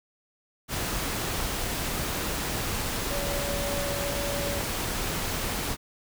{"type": "tone in noise", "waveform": "sine", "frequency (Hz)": 568, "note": "C#5", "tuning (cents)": 42, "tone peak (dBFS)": -32, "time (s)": [3.08, 4.61], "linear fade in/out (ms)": 50, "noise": "pink", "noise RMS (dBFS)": -30, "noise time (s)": [0.68, 5.77], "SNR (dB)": -5, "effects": []}